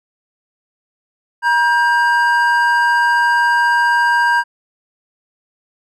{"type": "tone pair together", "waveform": "triangle", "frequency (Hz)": [952.3, 1592], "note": ["A#5", "G6"], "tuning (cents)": [37, 26], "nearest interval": "major sixth", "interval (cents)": 889, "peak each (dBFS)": -12, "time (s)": [1.42, 4.44], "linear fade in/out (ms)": 50, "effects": []}